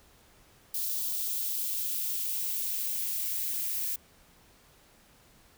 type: noise with high-pass filter sweep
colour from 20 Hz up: violet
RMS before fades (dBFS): -32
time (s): 0.74-3.96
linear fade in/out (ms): 5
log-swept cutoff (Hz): 3600 to 1800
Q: 1.5
effects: pink hiss -60 dBFS RMS until 5.57 s